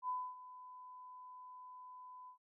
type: tone with ADSR envelope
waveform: sine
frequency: 1004 Hz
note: B5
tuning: 28 cents sharp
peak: -35 dBFS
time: 0.02-2.38 s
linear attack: 67 ms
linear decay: 260 ms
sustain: -16 dB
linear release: 98 ms
effects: none